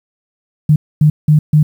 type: tone bursts at uneven times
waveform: sine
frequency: 151.7 Hz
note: D#3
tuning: 44 cents flat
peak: -5 dBFS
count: 4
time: 0.69-0.76 / 1.01-1.1 / 1.28-1.39 / 1.53-1.63 s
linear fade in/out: 5 ms
effects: 7-bit